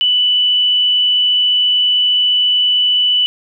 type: tone with frequency modulation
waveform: sine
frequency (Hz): 2975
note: F#7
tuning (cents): +9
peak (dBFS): -10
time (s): 0.01-3.26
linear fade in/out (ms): 0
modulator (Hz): 88.8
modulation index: 0.3
effects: none